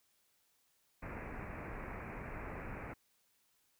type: low-pass noise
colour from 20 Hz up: pink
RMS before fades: -45 dBFS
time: 1.02-2.94 s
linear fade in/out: 10 ms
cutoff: 2500 Hz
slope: 96 dB/octave
effects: white hiss -75 dBFS RMS until 3.79 s